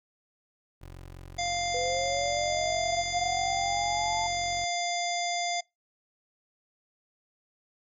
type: tone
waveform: 20% pulse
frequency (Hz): 44.96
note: F#1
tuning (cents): -49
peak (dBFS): -38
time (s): 0.81-4.65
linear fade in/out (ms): 10
type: harmonic tone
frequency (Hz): 698.5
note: F5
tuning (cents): 0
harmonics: 1 / 3 / 5 / 7 / 9 / 10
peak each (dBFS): -30 / -35 / -37 / -38 / -40 / -40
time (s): 1.38-5.61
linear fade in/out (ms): 10
type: linear sweep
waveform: sine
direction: up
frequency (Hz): 493.9 to 880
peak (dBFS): -30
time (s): 1.74-4.27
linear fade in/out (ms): 5
effects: noise-tail reverb RT60 0.2 s tail -24 dB re dry